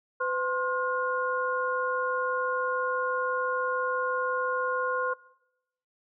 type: tone cluster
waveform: sine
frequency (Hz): 505 / 1060 / 1431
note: B4 / C6 / F6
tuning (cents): +39 / +22 / +42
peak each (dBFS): -30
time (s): 0.2-5.14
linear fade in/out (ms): 10
effects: noise-tail reverb RT60 0.9 s tail -23 dB re dry